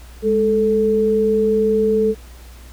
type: tone pair together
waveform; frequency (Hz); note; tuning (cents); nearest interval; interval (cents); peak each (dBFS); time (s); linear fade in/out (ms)
sine; 207.3 / 438.9; G#3 / A4; -3 / -4; octave + minor second; 1299; -20 / -14; 0.22-2.15; 50
effects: added 60 Hz sine -37 dBFS peak until 2.72 s + pink hiss -46 dBFS RMS until 2.72 s